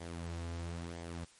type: tone with flanger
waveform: sawtooth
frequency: 84.7 Hz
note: E2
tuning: 48 cents sharp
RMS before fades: -42 dBFS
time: 0-1.25 s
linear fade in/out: 10 ms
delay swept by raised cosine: 0.72 to 5.42 ms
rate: 1 Hz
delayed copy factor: -0.5
effects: white hiss -62 dBFS RMS until 1.39 s + MP3 48 kbps